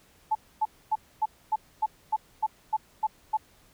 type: tone bursts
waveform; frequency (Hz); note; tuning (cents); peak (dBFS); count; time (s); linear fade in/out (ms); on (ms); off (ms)
sine; 867; A5; -26; -21; 11; 0.31-3.372; 10; 42; 260
effects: pink hiss -60 dBFS RMS until 3.73 s